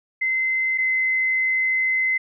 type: tone pair in turn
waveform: sine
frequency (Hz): 2062 / 2053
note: C7 / C7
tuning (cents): -26 / -33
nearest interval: unison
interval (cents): 7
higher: first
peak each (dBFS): -19 / -18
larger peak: second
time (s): 0.21-0.78 / 0.78-2.18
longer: second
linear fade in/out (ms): 10
effects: none